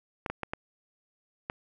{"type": "clicks", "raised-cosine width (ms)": 0.5, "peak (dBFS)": -17, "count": 5, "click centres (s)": [0.262, 0.3, 0.433, 0.535, 1.499], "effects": []}